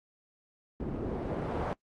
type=noise with low-pass filter sweep; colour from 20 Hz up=white; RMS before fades=-34 dBFS; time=0.8-1.73 s; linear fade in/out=0 ms; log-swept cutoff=300 to 740 Hz; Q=0.89; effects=noise-tail reverb RT60 0.1 s tail -26 dB re dry + Opus 32 kbps